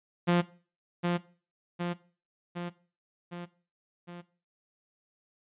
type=tone with echo; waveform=sawtooth; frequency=174.61 Hz; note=F3; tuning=in tune; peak=-18 dBFS; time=0.27-0.42 s; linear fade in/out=20 ms; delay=760 ms; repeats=5; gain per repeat=-4 dB; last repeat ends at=4.22 s; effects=noise-tail reverb RT60 0.4 s tail -18 dB re dry + resampled to 8000 Hz